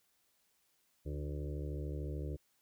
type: harmonic tone with a mistuned harmonic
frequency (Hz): 73.42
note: D2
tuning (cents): 0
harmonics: 1 / 2 / 4 / 5 / 6 / 7 / 8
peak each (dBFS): -39 / -43 / -48 / -49 / -51 / -52 / -57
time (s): 1.05-2.37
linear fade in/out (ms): 20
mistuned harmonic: 4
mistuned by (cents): +20
effects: white hiss -75 dBFS RMS until 2.61 s